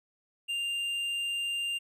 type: tone with tanh clipping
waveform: sine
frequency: 2794 Hz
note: F7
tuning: in tune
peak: -31 dBFS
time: 0.48-1.79 s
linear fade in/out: 20 ms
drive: 7 dB
effects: none